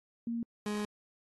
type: tone pair in turn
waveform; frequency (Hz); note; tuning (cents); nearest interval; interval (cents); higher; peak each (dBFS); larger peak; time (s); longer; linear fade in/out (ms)
sine / 30% pulse; 233.1 / 208.7; A#3 / G#3; 0 / +9; major second; 191; first; -32 / -30; second; 0.27-0.43 / 0.66-0.85; second; 2
effects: AAC 32 kbps